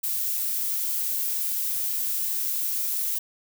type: noise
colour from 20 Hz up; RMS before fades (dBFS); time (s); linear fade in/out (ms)
violet; -27; 0.03-3.19; 10
effects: none